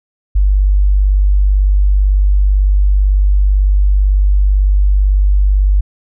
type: tone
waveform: sine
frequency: 49 Hz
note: G1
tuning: in tune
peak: -7 dBFS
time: 0.35-5.81 s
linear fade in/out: 10 ms
effects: none